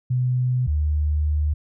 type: tone pair in turn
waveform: sine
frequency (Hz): 125.9 / 75.23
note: B2 / D2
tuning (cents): +34 / +42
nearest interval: major sixth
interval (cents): 892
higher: first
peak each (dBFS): -18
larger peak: neither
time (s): 0.1-0.67 / 0.67-1.54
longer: second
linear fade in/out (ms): 10
effects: none